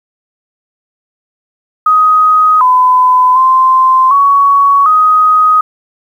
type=tone with pitch steps; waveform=sine; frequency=1254 / 1009 / 1040 / 1120 / 1253 Hz; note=D#6 / B5 / C6 / C#6 / D#6; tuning=+13 / +37 / -11 / +18 / +12 cents; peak=-4 dBFS; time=1.86-5.61 s; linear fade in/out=5 ms; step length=750 ms; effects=7-bit